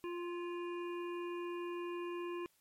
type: harmonic tone with a mistuned harmonic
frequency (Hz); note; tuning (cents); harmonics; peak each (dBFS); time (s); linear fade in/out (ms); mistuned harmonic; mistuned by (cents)
349.2; F4; 0; 1 / 3 / 5 / 7 / 8; -39 / -47 / -57 / -54 / -57; 0.04-2.46; 0; 5; -32
effects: white hiss -73 dBFS RMS until 2.6 s + MP3 64 kbps